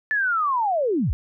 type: linear sweep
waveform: sine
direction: down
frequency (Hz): 1760 to 39.42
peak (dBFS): -19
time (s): 0.11-1.13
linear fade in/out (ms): 0
effects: none